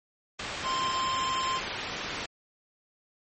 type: low-pass noise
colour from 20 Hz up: white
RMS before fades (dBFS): -36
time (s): 0.39-2.26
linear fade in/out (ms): 5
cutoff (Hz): 3300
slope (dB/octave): 12
type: tone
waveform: square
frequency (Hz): 1046.5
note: C6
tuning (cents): 0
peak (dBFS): -28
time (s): 0.63-1.61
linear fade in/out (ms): 50
effects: MP3 32 kbps